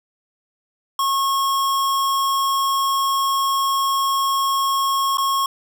square tone with dropouts, 1090 Hz, C#6, 29 cents flat, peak -18 dBFS, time 0.99-5.46 s, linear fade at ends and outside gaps 2 ms, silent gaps 5.172-5.182 s, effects none

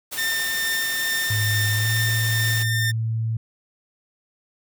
white noise, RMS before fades -31 dBFS, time 0.11-2.64 s, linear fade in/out 20 ms
sawtooth tone with tremolo, 1804 Hz, A6, 43 cents sharp, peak -18 dBFS, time 0.17-2.92 s, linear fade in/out 20 ms, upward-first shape triangle, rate 2.3 Hz, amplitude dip 25%
sine tone with pitch glide, 106.7 to 112.52 Hz, G#2 to A2, +47 to +39 cents, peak -21 dBFS, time 1.3-3.37 s, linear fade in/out 5 ms, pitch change +92 cents, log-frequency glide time 1.76-1.9 s
effects none

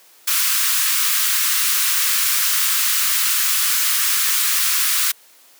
white high-pass noise, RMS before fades -18 dBFS, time 0.27-5.12 s, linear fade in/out 10 ms, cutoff 1100 Hz, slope 48 dB/octave, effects white hiss -50 dBFS RMS until 5.59 s + high-pass 300 Hz 12 dB/octave

